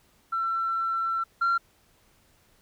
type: tone pair in turn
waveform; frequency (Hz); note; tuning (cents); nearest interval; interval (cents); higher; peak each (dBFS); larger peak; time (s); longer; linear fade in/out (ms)
sine; 1346 / 1373.5; E6 / F6; +36 / -29; unison; 35; second; -24 / -19; second; 0.32-1.24 / 1.41-1.58; first; 10
effects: tanh soft clip ceiling -19 dBFS + pink hiss -63 dBFS RMS until 2.61 s